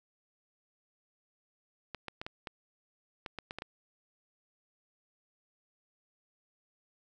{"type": "clicks", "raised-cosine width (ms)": 0.3, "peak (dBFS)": -23, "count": 10, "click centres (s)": [1.947, 2.083, 2.215, 2.265, 2.472, 3.262, 3.387, 3.509, 3.586, 3.621], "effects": []}